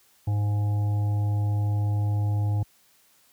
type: harmonic tone with a mistuned harmonic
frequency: 103.8 Hz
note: G#2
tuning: in tune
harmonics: 1 / 3 / 5 / 7 / 8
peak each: -21 / -40 / -46 / -45 / -43 dBFS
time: 0.27-2.63 s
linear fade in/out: 5 ms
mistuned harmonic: 7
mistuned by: -40 cents
effects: white hiss -61 dBFS RMS until 3.32 s + high-pass 60 Hz 12 dB/octave